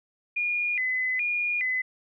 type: tone with vibrato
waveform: sine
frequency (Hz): 2217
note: C#7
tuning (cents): 0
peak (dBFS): -24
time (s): 0.36-1.82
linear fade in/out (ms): 10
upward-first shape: square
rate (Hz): 1.2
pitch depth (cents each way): 160
effects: none